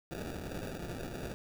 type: noise with sample-and-hold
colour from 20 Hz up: blue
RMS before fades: -41 dBFS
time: 0.11-1.34 s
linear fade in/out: 0 ms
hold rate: 1050 Hz
effects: none